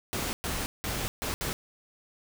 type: noise bursts at uneven times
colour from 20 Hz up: pink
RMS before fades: -32 dBFS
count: 5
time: 0.13-0.33 / 0.44-0.66 / 0.84-1.08 / 1.22-1.34 / 1.41-1.53 s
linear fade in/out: 0 ms
effects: none